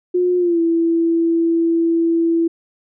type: tone with pitch glide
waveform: sine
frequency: 358.8 to 332.8 Hz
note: F4 to E4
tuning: +47 to +17 cents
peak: -13 dBFS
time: 0.14-2.48 s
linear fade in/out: 10 ms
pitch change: -130 cents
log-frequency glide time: 0.38-0.6 s
effects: none